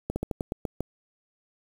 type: slowing click train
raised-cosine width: 2 ms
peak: -15 dBFS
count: 8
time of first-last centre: 0.1-0.806 s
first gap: 60 ms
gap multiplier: 1.17
effects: 7-bit